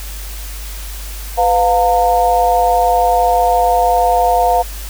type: tone with amplitude modulation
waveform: sine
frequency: 706 Hz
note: F5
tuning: 19 cents sharp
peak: -5 dBFS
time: 1.37-4.63 s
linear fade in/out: 20 ms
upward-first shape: sine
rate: 207 Hz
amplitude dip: 100%
effects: added 50 Hz sine -25 dBFS peak until 4.89 s + white hiss -32 dBFS RMS until 4.89 s